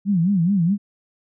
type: tone with vibrato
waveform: sine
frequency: 183.3 Hz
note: F#3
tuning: 16 cents flat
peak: -15 dBFS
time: 0.05-0.78 s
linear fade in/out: 50 ms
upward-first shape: sine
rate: 4.7 Hz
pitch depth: 200 cents each way
effects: none